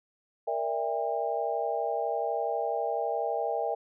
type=chord; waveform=sine; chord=E half-diminished seventh; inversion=second; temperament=equal with one note detuned; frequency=466.2 / 587.3 / 659.3 / 803.7 Hz; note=Bb4 / D5 / E5 / G5; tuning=0 / 0 / 0 / +43 cents; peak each=-33 / -35 / -32 / -32 dBFS; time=0.47-3.75 s; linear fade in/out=10 ms; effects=none